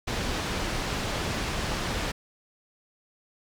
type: low-pass noise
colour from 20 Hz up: pink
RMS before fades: -30 dBFS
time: 0.07-2.12 s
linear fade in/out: 10 ms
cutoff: 5700 Hz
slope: 12 dB/octave
effects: none